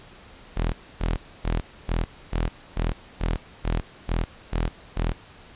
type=tone bursts; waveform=sawtooth; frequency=41.2 Hz; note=E1; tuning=in tune; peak=-18 dBFS; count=11; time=0.56-5.13 s; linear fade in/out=20 ms; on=170 ms; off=270 ms; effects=pink hiss -48 dBFS RMS until 5.55 s + resampled to 8000 Hz